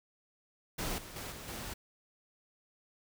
pink noise with level steps, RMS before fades -37 / -48 / -42 / -46 / -42 dBFS, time 0.78-1.74 s, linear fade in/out 10 ms, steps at 0.98 / 1.16 / 1.32 / 1.48 s, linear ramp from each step 2 ms, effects none

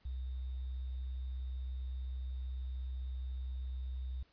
sine tone with sample-and-hold, 63.9 Hz, C2, 40 cents flat, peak -37 dBFS, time 0.05-4.23 s, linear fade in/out 5 ms, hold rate 3675 Hz, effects pink hiss -70 dBFS RMS until 4.32 s + resampled to 11025 Hz

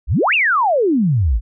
sine exponential two-way sweep, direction up then down, 46.25 to 2871 to 46.25 Hz, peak -12 dBFS, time 0.07-1.41 s, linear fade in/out 50 ms, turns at 0.34 s, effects none

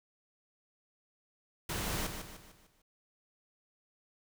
pink noise with echo, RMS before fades -36 dBFS, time 1.69-2.07 s, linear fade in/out 5 ms, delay 150 ms, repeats 5, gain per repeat -7 dB, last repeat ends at 2.82 s, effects none

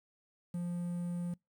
triangle tone with quantisation, 174.61 Hz, F3, in tune, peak -32 dBFS, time 0.54-1.34 s, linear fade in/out 5 ms, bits 10, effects noise-tail reverb RT60 0.2 s tail -26 dB re dry

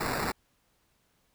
blue noise with sample-and-hold, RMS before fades -31 dBFS, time 0-0.32 s, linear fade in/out 10 ms, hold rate 3150 Hz, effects pink hiss -71 dBFS RMS until 1.34 s

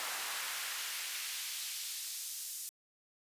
pink noise with high-pass filter sweep, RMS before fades -40 dBFS, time 0-2.69 s, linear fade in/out 0 ms, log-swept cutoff 980 to 6900 Hz, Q 0.89, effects resampled to 32000 Hz

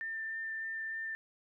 sine tone with vibrato, 1791 Hz, A6, 30 cents sharp, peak -36 dBFS, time 0.01-1.15 s, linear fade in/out 0 ms, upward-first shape triangle, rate 3.3 Hz, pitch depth 10 cents each way, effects none

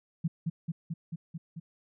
sine tone with echo, 164.81 Hz, E3, in tune, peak -25 dBFS, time 0.24-0.28 s, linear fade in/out 10 ms, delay 220 ms, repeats 6, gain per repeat -2 dB, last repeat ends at 1.6 s, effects none

